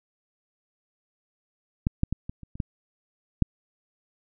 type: clicks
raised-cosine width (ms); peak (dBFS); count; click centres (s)
5; -10 / -9 / -14 / -21 / -30 / -27 / -13 / -6; 8; 1.869 / 2.034 / 2.126 / 2.295 / 2.433 / 2.555 / 2.602 / 3.423
effects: none